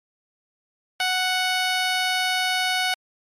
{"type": "tone", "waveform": "10% pulse", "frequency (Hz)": 740, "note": "F#5", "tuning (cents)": 0, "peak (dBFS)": -12, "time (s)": [1, 2.94], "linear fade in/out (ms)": 2, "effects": ["low-pass 10000 Hz 12 dB/octave", "MP3 64 kbps"]}